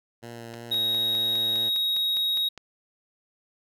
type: tone with vibrato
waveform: 10% pulse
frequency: 116.9 Hz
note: A#2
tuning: 5 cents sharp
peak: -30 dBFS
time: 0.22-1.7 s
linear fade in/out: 20 ms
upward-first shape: triangle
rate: 2.9 Hz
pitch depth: 18 cents each way
type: click train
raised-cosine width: 0.2 ms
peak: -23 dBFS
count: 11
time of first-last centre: 0.54-2.577 s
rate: 4.91 Hz
type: tone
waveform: triangle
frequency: 3785 Hz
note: A#7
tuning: 26 cents sharp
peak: -21 dBFS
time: 0.71-2.49 s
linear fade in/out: 10 ms
effects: none